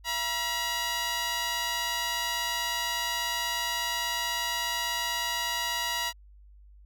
10% pulse tone pair together, 678.8 / 960 Hz, F5 / B5, -49 / -49 cents, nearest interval tritone, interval 600 cents, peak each -29 / -20 dBFS, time 0.04-6.13 s, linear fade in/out 50 ms, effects added 50 Hz sine -50 dBFS peak until 6.85 s

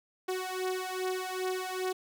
sawtooth beating tone pair, 370 / 372.5 Hz, F#4 / F#4, 0 / +12 cents, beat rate 2.5 Hz, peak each -31 dBFS, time 0.28-1.93 s, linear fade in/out 10 ms, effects none

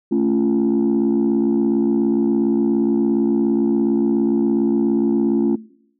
sine chord, A augmented, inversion none, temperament equal with one note detuned, 220 / 277.2 / 344.2 Hz, A3 / C#4 / E#4, 0 / 0 / -25 cents, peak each -18 dBFS, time 0.11-5.56 s, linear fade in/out 10 ms, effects noise-tail reverb RT60 0.7 s tail -21 dB re dry + tanh soft clip ceiling -10 dBFS

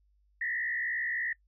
sine tone with frequency modulation, 1884 Hz, A#6, 18 cents sharp, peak -30 dBFS, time 0.41-1.33 s, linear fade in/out 5 ms, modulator 63 Hz, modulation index 1.6, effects noise-tail reverb RT60 0.1 s tail -22 dB re dry + added 50 Hz sine -65 dBFS peak until 1.47 s

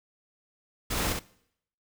pink noise with echo, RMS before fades -30 dBFS, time 0.9-1.13 s, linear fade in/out 10 ms, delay 65 ms, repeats 1, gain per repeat -3 dB, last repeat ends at 1.195 s, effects noise-tail reverb RT60 0.7 s tail -21 dB re dry

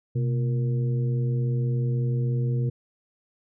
harmonic tone with a mistuned harmonic, 116.54 Hz, A#2, in tune, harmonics 1 / 2 / 3 / 4, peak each -22 / -36 / -38 / -37 dBFS, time 0.15-2.7 s, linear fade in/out 10 ms, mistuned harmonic 1, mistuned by +150 cents, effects none

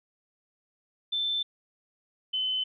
sine tone pair in turn, 3540 / 3040 Hz, A7 / F#7, +10 / +46 cents, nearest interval minor third, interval 264 cents, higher first, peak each -26 dBFS, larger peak neither, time 1.12-1.43 / 2.33-2.64 s, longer neither, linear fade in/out 10 ms, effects none

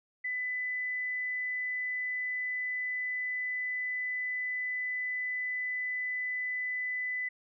sine tone, 2000 Hz, B6, 21 cents sharp, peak -31 dBFS, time 0.24-7.29 s, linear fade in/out 10 ms, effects none

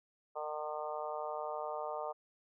harmonic tone with a mistuned harmonic, 151.7 Hz, D#3, 44 cents flat, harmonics 3 / 4 / 5 / 6 / 7 / 8, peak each -45 / -41 / -43 / -45 / -47 / -46 dBFS, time 0.35-2.13 s, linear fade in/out 20 ms, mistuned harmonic 3, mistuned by +18 cents, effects none

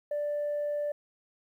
sine tone, 587.3 Hz, D5, in tune, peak -27 dBFS, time 0.11-0.92 s, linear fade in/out 5 ms, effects tanh soft clip ceiling -26 dBFS + 11-bit

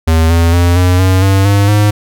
square tone with pitch steps, 80.9 / 83.9 / 87.01 / 90.23 / 93.58 / 97.04 / 100.64 / 104.37 Hz, E2 / E2 / F2 / F#2 / F#2 / G2 / G2 / G#2, -32 / +31 / -6 / -43 / +20 / -17 / +46 / +9 cents, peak -7 dBFS, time 0.07-1.91 s, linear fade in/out 10 ms, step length 230 ms, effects none

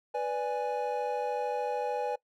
triangle chord, G# diminished, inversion first, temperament equal, 493.9 / 587.3 / 830.6 Hz, B4 / D5 / G#5, 0 / 0 / 0 cents, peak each -31 / -34 / -31 dBFS, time 0.14-2.16 s, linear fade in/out 10 ms, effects noise-tail reverb RT60 0.1 s tail -21 dB re dry

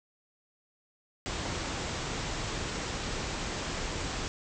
pink low-pass noise, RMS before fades -35 dBFS, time 1.26-4.28 s, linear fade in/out 0 ms, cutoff 7900 Hz, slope 96 dB/octave, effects none

